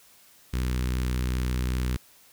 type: tone with notch filter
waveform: sawtooth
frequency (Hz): 62.6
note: B1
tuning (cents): +24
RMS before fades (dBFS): -27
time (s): 0.53-1.97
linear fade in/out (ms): 10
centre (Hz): 680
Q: 0.7
effects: white hiss -56 dBFS RMS until 2.32 s